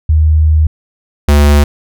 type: tone pair in turn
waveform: sine / square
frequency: 77.78 / 72.74 Hz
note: D#2 / D2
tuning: 0 / -16 cents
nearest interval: minor second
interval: 116 cents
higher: first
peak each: -5 dBFS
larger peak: neither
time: 0.09-0.67 / 1.28-1.64 s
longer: first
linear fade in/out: 5 ms
effects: none